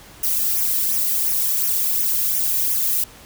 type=noise with flanger; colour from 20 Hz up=violet; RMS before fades=-20 dBFS; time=0.23-3.04 s; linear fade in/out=5 ms; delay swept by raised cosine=0.23 to 1.43 ms; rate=2.8 Hz; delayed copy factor=-0.7; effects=pink hiss -44 dBFS RMS until 3.25 s